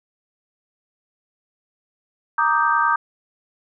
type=chord; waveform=sine; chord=Eb major seventh; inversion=second; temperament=equal; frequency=932.3 / 1174.7 / 1244.5 / 1568 Hz; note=Bb5 / D6 / Eb6 / G6; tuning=0 / 0 / 0 / 0 cents; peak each=-21 dBFS; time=2.38-2.96 s; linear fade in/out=5 ms; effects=none